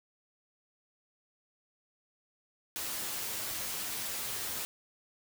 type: noise with comb filter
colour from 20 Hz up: white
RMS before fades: -37 dBFS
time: 2.76-4.65 s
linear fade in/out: 0 ms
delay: 9.5 ms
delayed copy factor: +0.55
effects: none